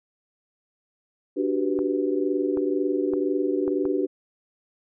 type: chord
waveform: sine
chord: G major seventh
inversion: second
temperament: equal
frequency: 293.7 / 370 / 392 / 493.9 Hz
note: D4 / F#4 / G4 / B4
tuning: 0 / 0 / 0 / 0 cents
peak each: -26 / -26 / -27 / -31 dBFS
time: 1.36-4.07 s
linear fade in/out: 20 ms
type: clicks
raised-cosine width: 1 ms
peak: -22 dBFS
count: 5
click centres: 1.79 / 2.573 / 3.136 / 3.679 / 3.854 s
effects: none